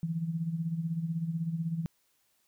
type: tone with tremolo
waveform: sine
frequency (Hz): 164.81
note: E3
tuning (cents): 0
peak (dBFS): -27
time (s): 0.03-1.86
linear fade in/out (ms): 0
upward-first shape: sine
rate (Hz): 16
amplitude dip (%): 65
effects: white hiss -72 dBFS RMS until 2.47 s